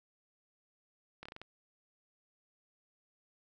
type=slowing click train; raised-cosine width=0.3 ms; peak=-30 dBFS; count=6; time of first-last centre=1.23-1.416 s; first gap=25 ms; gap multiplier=1.2; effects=none